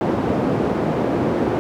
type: band-pass noise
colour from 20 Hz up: white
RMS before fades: -20 dBFS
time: 0.01-1.59 s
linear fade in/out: 0 ms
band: 140 to 420 Hz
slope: 12 dB/octave
effects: none